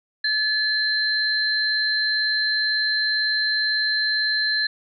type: tone pair together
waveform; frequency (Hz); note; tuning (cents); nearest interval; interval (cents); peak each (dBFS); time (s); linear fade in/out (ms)
sine; 1722 / 4109; A6 / C8; -38 / -32; octave + minor third; 1506; -22; 0.24-4.67; 5
effects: none